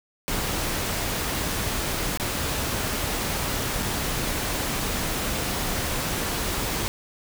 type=noise with dropouts; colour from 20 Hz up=pink; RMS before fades=-27 dBFS; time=0.28-6.88 s; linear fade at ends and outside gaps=0 ms; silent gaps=2.174-2.198 / 3.825-3.829 s; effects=none